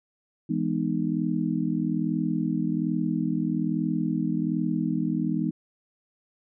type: chord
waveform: sine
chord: E major seventh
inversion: none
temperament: just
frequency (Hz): 164.81 / 206 / 247.2 / 309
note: E3 / G#3 / B3 / D#4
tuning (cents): 0 / -14 / +2 / -12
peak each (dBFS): -29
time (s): 0.49-5.51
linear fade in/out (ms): 10
effects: none